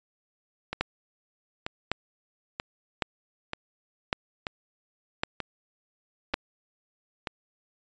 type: two click trains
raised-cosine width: 0.3 ms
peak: -9 / -15 dBFS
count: 6 / 8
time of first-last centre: 0.81-6.341 / 0.73-7.272 s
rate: 0.904 / 1.07 Hz
effects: resampled to 16000 Hz